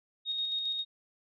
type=tone with tremolo; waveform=sine; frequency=3729 Hz; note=A#7; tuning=in tune; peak=-29 dBFS; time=0.25-0.85 s; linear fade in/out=50 ms; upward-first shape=square; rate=7.4 Hz; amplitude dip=30%; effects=none